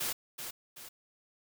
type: noise with echo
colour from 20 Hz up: white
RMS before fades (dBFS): -34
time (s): 0-0.13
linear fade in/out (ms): 10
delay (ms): 380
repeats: 2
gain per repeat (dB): -7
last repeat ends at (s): 0.89
effects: none